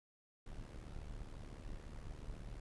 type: noise with amplitude modulation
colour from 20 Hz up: brown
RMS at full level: -45 dBFS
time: 0.46-2.6 s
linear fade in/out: 5 ms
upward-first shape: sine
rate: 74.1 Hz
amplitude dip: 75%
effects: resampled to 24000 Hz